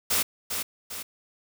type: noise with echo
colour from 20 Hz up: white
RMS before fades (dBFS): -24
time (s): 0.1-0.23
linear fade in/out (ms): 10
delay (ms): 400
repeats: 2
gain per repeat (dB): -6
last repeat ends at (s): 1.03
effects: none